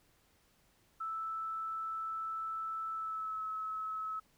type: tone with pitch glide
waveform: sine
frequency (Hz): 1317 to 1292.9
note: E6 to E6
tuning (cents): -2 to -34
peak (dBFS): -36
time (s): 1-4.2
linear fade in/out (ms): 10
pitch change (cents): -32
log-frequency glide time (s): 2.93-3.44
effects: pink hiss -70 dBFS RMS until 4.37 s